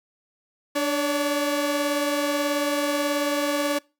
sawtooth tone pair together, 293.2 / 568 Hz, D4 / C#5, -3 / +42 cents, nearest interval major seventh, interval 1145 cents, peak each -21 dBFS, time 0.75-3.79 s, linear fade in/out 10 ms, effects noise-tail reverb RT60 0.3 s tail -25 dB re dry

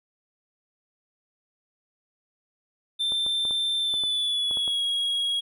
triangle tone with pitch glide, 3565 to 3307 Hz, A7 to G#7, +22 to -8 cents, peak -22 dBFS, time 2.99-5.41 s, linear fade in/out 20 ms, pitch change -130 cents, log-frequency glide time 3.79-4.83 s
clicks, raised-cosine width 1 ms, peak -26 dBFS, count 9, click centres 3.121 / 3.264 / 3.452 / 3.509 / 3.94 / 4.037 / 4.511 / 4.572 / 4.678 s
effects none

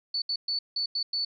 sine tone bursts at uneven times, 4472 Hz, C#8, 14 cents sharp, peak -26 dBFS, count 6, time 0.14-0.22 / 0.29-0.36 / 0.48-0.59 / 0.76-0.86 / 0.95-1.03 / 1.13-1.25 s, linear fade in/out 5 ms, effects none

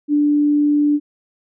sine tone, 293.7 Hz, D4, in tune, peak -12 dBFS, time 0.08-1 s, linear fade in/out 50 ms, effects none

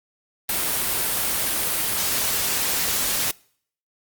white noise, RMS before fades -23 dBFS, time 0.49-3.31 s, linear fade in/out 2 ms, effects noise-tail reverb RT60 0.6 s tail -25 dB re dry + Opus 32 kbps

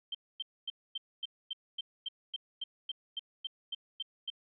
sine tone bursts, 3136 Hz, G7, in tune, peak -34 dBFS, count 16, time 0.12-4.302 s, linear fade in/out 5 ms, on 27 ms, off 250 ms, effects none

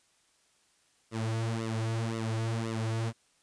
sawtooth tone with flanger, 112.8 Hz, A2, 44 cents sharp, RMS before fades -32 dBFS, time 1.11-3.13 s, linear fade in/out 50 ms, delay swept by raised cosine 1.2 to 5.1 ms, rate 1.9 Hz, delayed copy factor -0.9, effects white hiss -68 dBFS RMS until 3.42 s + resampled to 22050 Hz

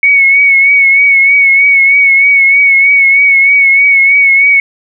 sine tone with vibrato, 2217 Hz, C#7, in tune, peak -3 dBFS, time 0.03-4.6 s, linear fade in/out 2 ms, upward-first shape triangle, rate 3.2 Hz, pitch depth 45 cents each way, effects none

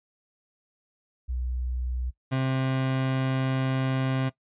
sine / 30% pulse tone pair in turn, 62.2 / 131.8 Hz, B1 / C3, +13 / +13 cents, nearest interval octave + minor second, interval 1300 cents, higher second, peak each -27 / -21 dBFS, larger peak second, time 1.28-2.11 / 2.31-4.3 s, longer second, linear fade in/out 20 ms, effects noise-tail reverb RT60 0.1 s tail -18 dB re dry + resampled to 8000 Hz

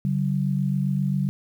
sine tone pair together, 141.89 / 189.4 Hz, C#3 / F#3, +41 / +41 cents, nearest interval perfect fourth, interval 500 cents, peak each -23 / -24 dBFS, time 0.05-1.29 s, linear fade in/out 0 ms, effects 9-bit

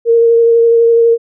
sine tone with vibrato, 463.2 Hz, A#4, 11 cents flat, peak -5 dBFS, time 0.05-1.18 s, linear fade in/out 50 ms, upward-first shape sine, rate 12 Hz, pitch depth 13 cents each way, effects none

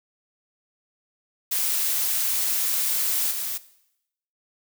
blue noise with level steps, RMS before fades -24 / -29 dBFS, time 1.51-3.58 s, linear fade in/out 10 ms, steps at 3.31 s, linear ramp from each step 2 ms, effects noise-tail reverb RT60 0.8 s tail -17 dB re dry

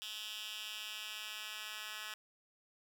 10% pulse tone with high-pass filter sweep, 214 Hz, A3, 48 cents flat, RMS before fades -45 dBFS, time 0.02-2.14 s, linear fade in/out 0 ms, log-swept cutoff 3100 to 2000 Hz, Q 2.5, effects none

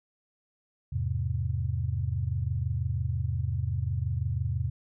sine chord, E augmented, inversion none, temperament just, 82.41 / 103.01 / 128.76 Hz, E2 / G#2 / B#2, 0 / -14 / -27 cents, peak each -31 dBFS, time 0.92-4.7 s, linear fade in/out 10 ms, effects none

